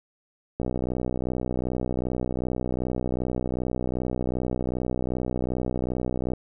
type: click train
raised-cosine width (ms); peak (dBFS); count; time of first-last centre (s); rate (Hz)
2; -14; 360; 0.6-6.335; 62.6
effects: none